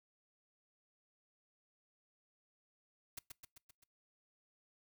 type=noise with echo; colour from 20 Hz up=white; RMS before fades=-45 dBFS; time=3.17-3.19 s; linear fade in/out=5 ms; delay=130 ms; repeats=5; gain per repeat=-4 dB; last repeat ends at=3.84 s; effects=noise-tail reverb RT60 0.2 s tail -24 dB re dry